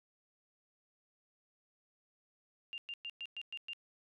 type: tone bursts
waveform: sine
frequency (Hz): 2794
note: F7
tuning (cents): 0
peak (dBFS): -40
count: 7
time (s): 2.73-3.733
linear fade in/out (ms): 0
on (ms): 49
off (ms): 110
effects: none